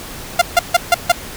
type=tone bursts; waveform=sawtooth; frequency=697 Hz; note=F5; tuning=4 cents flat; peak=-3 dBFS; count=5; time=0.39-1.12 s; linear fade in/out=5 ms; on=26 ms; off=150 ms; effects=pink hiss -31 dBFS RMS until 1.36 s

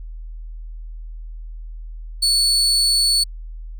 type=tone; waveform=35% pulse; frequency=4435 Hz; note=C#8; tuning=in tune; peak=-13 dBFS; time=2.22-3.24 s; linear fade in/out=10 ms; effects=added 40 Hz sine -30 dBFS peak until 3.79 s

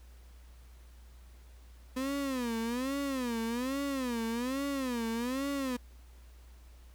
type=tone with vibrato; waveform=35% pulse; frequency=252.5 Hz; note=B3; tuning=39 cents sharp; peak=-30 dBFS; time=1.96-5.77 s; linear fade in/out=10 ms; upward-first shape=sine; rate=1.2 Hz; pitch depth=190 cents each way; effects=added 60 Hz sine -51 dBFS peak until 6.94 s + pink hiss -64 dBFS RMS until 6.94 s

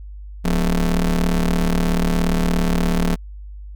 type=ring-modulated tone; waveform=35% pulse; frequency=77.78 Hz; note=D#2; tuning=in tune; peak=-11 dBFS; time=0.44-3.16 s; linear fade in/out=20 ms; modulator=98.2 Hz; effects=added 50 Hz sine -32 dBFS peak until 3.75 s

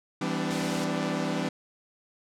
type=chord; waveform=sawtooth; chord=E minor seventh; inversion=none; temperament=equal with one note detuned; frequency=164.81 / 196 / 253.4 / 293.7 Hz; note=E3 / G3 / B3 / D4; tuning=0 / 0 / +45 / 0 cents; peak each=-29 dBFS; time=0.21-1.49 s; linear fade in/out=5 ms
type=noise; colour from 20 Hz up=white; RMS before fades=-36 dBFS; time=0.5-0.85 s; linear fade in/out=10 ms
effects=low-pass 7000 Hz 12 dB/octave

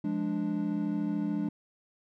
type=chord; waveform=triangle; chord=D diminished; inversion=first; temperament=equal with one note detuned; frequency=174.61 / 208.4 / 293.7 Hz; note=F3 / Ab3 / D4; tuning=0 / +6 / 0 cents; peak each=-33 / -30 / -30 dBFS; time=0.04-1.49 s; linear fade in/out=5 ms; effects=none

